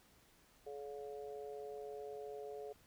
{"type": "harmonic tone", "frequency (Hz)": 142.3, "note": "C#3", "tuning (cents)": 46, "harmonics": [3, 4, 5], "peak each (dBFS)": [-46, -52, -53], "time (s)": [0.66, 2.73], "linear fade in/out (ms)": 10, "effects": ["pink hiss -68 dBFS RMS until 2.86 s"]}